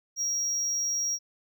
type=tone; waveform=triangle; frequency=5650 Hz; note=F8; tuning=19 cents sharp; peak=-25 dBFS; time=0.16-1.19 s; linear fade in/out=50 ms; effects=none